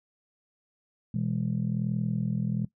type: chord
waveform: sine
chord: E major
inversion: second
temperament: just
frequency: 123.61 / 164.81 / 206 Hz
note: B2 / E3 / G#3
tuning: +2 / 0 / -14 cents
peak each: -30 / -30 / -30 dBFS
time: 1.14-2.65 s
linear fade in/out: 5 ms
effects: noise-tail reverb RT60 0.1 s tail -17 dB re dry + tanh soft clip ceiling -18 dBFS